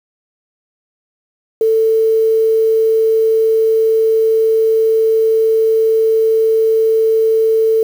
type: tone with quantisation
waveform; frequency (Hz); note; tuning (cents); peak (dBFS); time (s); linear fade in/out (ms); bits
sine; 444.5; A4; +18; -9; 1.61-7.83; 2; 6
effects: none